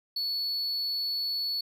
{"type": "tone", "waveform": "triangle", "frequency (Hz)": 4421, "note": "C#8", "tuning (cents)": -5, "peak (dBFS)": -27, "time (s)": [0.16, 1.61], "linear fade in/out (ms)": 5, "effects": []}